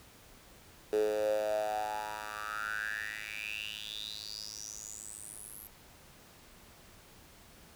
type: tone with high-pass filter sweep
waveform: 10% pulse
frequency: 106.4 Hz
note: G#2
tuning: 42 cents sharp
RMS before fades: -37 dBFS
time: 0.93-5.67 s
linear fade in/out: 0 ms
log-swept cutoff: 410 to 12000 Hz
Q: 9
effects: pink hiss -57 dBFS RMS until 7.75 s